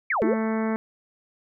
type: exponential two-way sweep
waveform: sine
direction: down then up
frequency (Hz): 2400 to 298.5 to 570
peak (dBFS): -21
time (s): 0.1-0.34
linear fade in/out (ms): 5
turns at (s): 0.25
type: harmonic tone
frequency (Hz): 221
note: A3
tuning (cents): +8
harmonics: 1 / 2 / 3 / 4 / 5 / 6 / 7 / 8 / 9 / 10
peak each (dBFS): -24 / -30 / -34 / -36 / -38 / -40 / -41 / -42 / -43 / -44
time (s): 0.22-0.76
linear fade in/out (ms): 0
effects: none